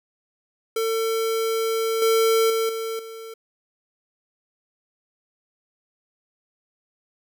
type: tone with level steps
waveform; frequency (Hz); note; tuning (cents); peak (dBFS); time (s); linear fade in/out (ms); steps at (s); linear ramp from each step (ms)
square; 450; A4; +39; -22 / -17 / -21 / -27 / -36; 0.76-3.34; 5; 2.02 / 2.5 / 2.69 / 2.99; 2
effects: none